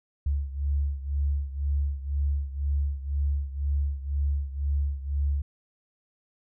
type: beating tone pair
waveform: sine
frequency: 70.3 / 72.3 Hz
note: C#2 / D2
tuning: +25 / -27 cents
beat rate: 2 Hz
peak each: -26 / -30 dBFS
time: 0.26-5.42 s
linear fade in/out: 5 ms
effects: none